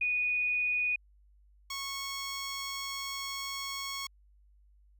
sine / 10% pulse tone pair in turn, 2471 / 1100.7 Hz, D#7 / C#6, -13 / -13 cents, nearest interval octave + major second, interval 1400 cents, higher first, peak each -27 dBFS, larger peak neither, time 0.01-0.96 / 1.7-4.07 s, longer second, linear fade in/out 5 ms, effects added 50 Hz sine -59 dBFS peak until 4.99 s

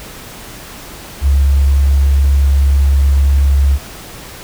sine tone, 69.3 Hz, C#2, in tune, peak -7 dBFS, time 1.21-3.79 s, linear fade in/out 50 ms, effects pink hiss -32 dBFS RMS until 4.43 s

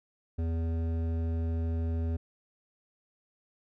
triangle tone with hard clipping, 82.41 Hz, E2, in tune, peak -30 dBFS, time 0.38-2.17 s, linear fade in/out 10 ms, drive 16 dB, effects none

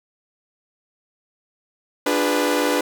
sawtooth chord, D diminished seventh, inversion none, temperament equal with one note detuned, 293.7 / 349.2 / 408.2 / 493.9 Hz, D4 / F4 / Ab4 / Cb5, 0 / 0 / -30 / 0 cents, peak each -18 / -23 / -22 / -18 dBFS, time 2.06-2.81 s, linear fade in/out 5 ms, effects none

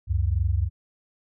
sine tone pair together, 69.7 / 92.84 Hz, C#2 / F#2, +10 / +6 cents, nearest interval perfect fourth, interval 496 cents, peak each -23 dBFS, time 0.07-0.7 s, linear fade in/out 50 ms, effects none

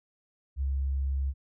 sine tone, 68 Hz, C#2, 33 cents flat, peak -26 dBFS, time 0.56-1.34 s, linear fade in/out 50 ms, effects none

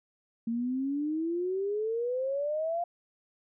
sine exponential sweep, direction up, 226.6 to 702 Hz, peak -28 dBFS, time 0.47-2.84 s, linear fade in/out 5 ms, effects none

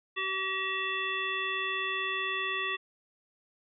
harmonic tone, 382.1 Hz, G4, 44 cents flat, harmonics 1 / 3 / 5 / 7 / 9, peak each -40 / -36 / -34 / -35 / -38 dBFS, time 0.16-2.77 s, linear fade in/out 20 ms, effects none

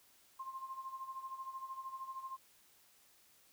sine tone with tremolo, 1058 Hz, C6, 19 cents sharp, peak -40 dBFS, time 0.39-2.37 s, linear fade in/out 10 ms, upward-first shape sine, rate 13 Hz, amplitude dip 70%, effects white hiss -67 dBFS RMS until 3.52 s

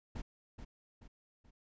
brown noise with echo, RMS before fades -40 dBFS, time 0.15-0.22 s, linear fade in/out 10 ms, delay 430 ms, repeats 3, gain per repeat -7 dB, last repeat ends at 1.51 s, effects resampled to 16000 Hz

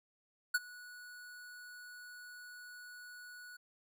square tone with ADSR envelope, 1469 Hz, F#6, 13 cents flat, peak -27 dBFS, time 0.54-3.57 s, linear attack 9 ms, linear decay 35 ms, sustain -23 dB, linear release 9 ms, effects none

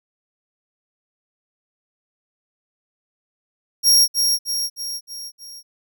sawtooth tone with echo, 5588 Hz, F8, in tune, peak -8 dBFS, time 3.83-4.08 s, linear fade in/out 50 ms, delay 310 ms, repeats 5, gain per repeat -5 dB, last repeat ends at 5.63 s, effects none

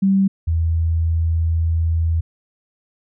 sine tone pair in turn, 194.2 / 82.12 Hz, G3 / E2, -16 / -6 cents, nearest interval octave + minor third, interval 1490 cents, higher first, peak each -12 / -15 dBFS, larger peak first, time 0.02-0.28 / 0.47-2.21 s, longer second, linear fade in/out 10 ms, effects none

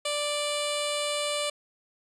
10% pulse tone with notch filter, 587.3 Hz, D5, in tune, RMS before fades -29 dBFS, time 0.05-1.5 s, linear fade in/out 5 ms, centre 1600 Hz, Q 0.91, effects resampled to 22050 Hz

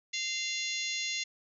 harmonic tone with a mistuned harmonic, 693 Hz, F5, 14 cents flat, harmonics 3 / 4 / 5 / 6 / 7 / 8 / 9 / 10, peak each -37 / -39 / -39 / -39 / -44 / -44 / -44 / -41 dBFS, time 0.13-1.24 s, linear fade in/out 10 ms, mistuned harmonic 10, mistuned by -59 cents, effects none

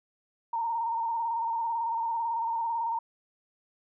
sine tone with vibrato, 920 Hz, A#5, 23 cents flat, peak -27 dBFS, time 0.53-2.99 s, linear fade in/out 5 ms, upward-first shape square, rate 18 Hz, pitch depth 33 cents each way, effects none

